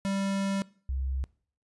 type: tone pair in turn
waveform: square / sine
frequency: 196 / 66.17 Hz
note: G3 / C2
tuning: 0 / +20 cents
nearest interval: octave + perfect fifth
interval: 1880 cents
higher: first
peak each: -28 dBFS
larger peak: neither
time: 0.05-0.62 / 0.89-1.24 s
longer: first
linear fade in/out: 0 ms
effects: noise-tail reverb RT60 0.5 s tail -22 dB re dry + resampled to 24000 Hz